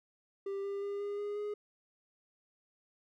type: tone with pitch steps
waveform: triangle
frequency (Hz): 394.7 / 398.8 / 403 / 407.2 / 411.5 / 415.8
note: G4 / G4 / G4 / G#4 / G#4 / G#4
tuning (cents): +12 / +30 / +48 / -34 / -16 / +2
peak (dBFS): -33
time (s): 0.46-1.54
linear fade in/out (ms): 5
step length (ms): 180
effects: none